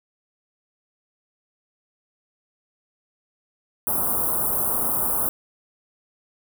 white band-stop noise, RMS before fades -23 dBFS, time 3.87-5.29 s, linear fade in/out 0 ms, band 1300 to 9700 Hz, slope 48 dB/octave, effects none

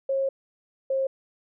sine tone pair in turn, 541 / 535.1 Hz, C#5 / C5, -42 / +39 cents, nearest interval unison, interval 19 cents, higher first, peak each -22 dBFS, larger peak neither, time 0.09-0.29 / 0.9-1.07 s, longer first, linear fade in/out 5 ms, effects none

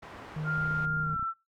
white low-pass noise, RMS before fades -46 dBFS, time 0.02-0.86 s, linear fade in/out 10 ms, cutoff 1300 Hz, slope 12 dB/octave
triangle tone, 154 Hz, D#3, 17 cents flat, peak -29 dBFS, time 0.36-1.15 s, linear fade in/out 5 ms
sine tone with pitch glide, 1400 to 1338.3 Hz, F6 to E6, +4 to +26 cents, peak -29 dBFS, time 0.44-1.34 s, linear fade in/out 50 ms, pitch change -78 cents, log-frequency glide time 1-1.19 s
click train, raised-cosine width 5 ms, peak -31 dBFS, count 21, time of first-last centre 0.58-1.227 s, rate 30.9 Hz
effects noise-tail reverb RT60 0.2 s tail -19 dB re dry

